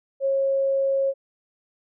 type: tone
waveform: sine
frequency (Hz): 544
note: C#5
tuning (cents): -33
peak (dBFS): -19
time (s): 0.2-1.14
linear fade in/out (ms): 50
effects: none